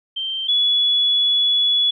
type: tone pair in turn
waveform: sine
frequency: 3136 / 3401 Hz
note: G7 / G#7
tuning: 0 / +40 cents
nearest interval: minor second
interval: 140 cents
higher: second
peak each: -22 / -14 dBFS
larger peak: second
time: 0.16-0.48 / 0.48-1.91 s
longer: second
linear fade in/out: 10 ms
effects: none